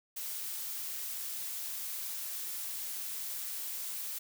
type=noise; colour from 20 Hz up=blue; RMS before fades=-39 dBFS; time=0.16-4.19 s; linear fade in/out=10 ms; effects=none